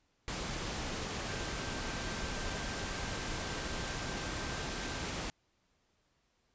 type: tone in noise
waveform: sine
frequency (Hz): 1568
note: G6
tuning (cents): 0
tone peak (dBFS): -48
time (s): 1.28-5.05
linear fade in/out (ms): 0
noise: pink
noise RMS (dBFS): -38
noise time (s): 0.28-5.3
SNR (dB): -13
effects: pink hiss -75 dBFS RMS until 6.54 s + resampled to 16000 Hz